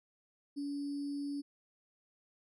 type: tone with sample-and-hold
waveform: sine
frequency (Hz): 284.9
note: C#4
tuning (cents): +48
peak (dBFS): -35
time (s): 0.56-1.42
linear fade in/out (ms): 20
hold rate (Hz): 4900
effects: low-pass 9000 Hz 12 dB/octave + MP3 96 kbps